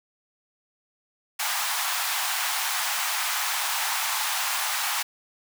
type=high-pass noise; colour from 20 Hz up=pink; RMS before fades=-27 dBFS; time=1.39-5.03 s; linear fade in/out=10 ms; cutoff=760 Hz; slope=48 dB/octave; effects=none